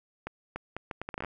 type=accelerating click train; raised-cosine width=0.5 ms; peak=-20 dBFS; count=12; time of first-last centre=0.27-1.247 s; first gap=290 ms; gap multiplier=0.71; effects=none